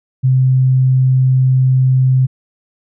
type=tone; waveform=sine; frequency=130 Hz; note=C3; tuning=11 cents flat; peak=-8 dBFS; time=0.23-2.27 s; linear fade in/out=20 ms; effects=none